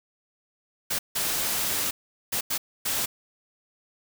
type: noise bursts at uneven times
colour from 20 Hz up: white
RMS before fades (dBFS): -27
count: 5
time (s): 0.9-0.99 / 1.15-1.91 / 2.32-2.41 / 2.5-2.58 / 2.85-3.06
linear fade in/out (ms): 10
effects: none